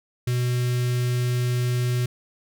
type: tone with notch filter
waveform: square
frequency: 123.4 Hz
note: B2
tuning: 1 cent flat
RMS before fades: -23 dBFS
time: 0.27-2.06 s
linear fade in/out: 5 ms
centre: 800 Hz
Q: 0.57
effects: none